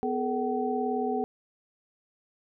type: tone cluster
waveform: sine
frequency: 248.8 / 424.6 / 462.9 / 758 Hz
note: B3 / G#4 / A#4 / F#5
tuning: +13 / +38 / -12 / +42 cents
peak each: -31 / -30 / -37 / -31 dBFS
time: 0.03-1.24 s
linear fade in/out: 0 ms
effects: none